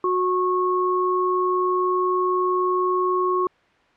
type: tone pair together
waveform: sine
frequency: 365.7 / 1096 Hz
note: F#4 / C#6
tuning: -20 / -20 cents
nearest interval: octave + perfect fifth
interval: 1900 cents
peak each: -21 dBFS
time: 0.04-3.47 s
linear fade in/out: 2 ms
effects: white hiss -57 dBFS RMS until 3.96 s + low-pass 2000 Hz 12 dB/octave